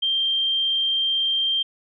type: tone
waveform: sine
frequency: 3169 Hz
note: G7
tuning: 18 cents sharp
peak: -19 dBFS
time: 0.02-1.63 s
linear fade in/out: 10 ms
effects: none